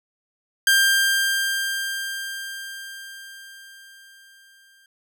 sawtooth tone with exponential decay, 1590 Hz, G6, 24 cents sharp, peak -10 dBFS, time 0.67-4.86 s, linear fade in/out 2 ms, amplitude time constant 910 ms, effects none

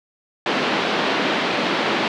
pink band-pass noise, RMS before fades -21 dBFS, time 0.46-2.08 s, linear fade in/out 2 ms, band 210 to 3900 Hz, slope 24 dB/octave, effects none

